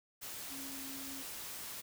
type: tone in noise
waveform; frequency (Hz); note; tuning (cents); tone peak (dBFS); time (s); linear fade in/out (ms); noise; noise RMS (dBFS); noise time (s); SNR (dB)
sine; 271.2; C#4; -38; -48; 0.5-1.23; 20; white; -45; 0.21-1.82; -6
effects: none